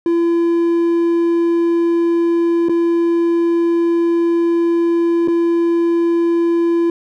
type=tone with dropouts; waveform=triangle; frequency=338.6 Hz; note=E4; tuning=46 cents sharp; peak=-10 dBFS; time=0.06-6.9 s; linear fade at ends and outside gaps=2 ms; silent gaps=2.686-2.694 / 5.276-5.282 s; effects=none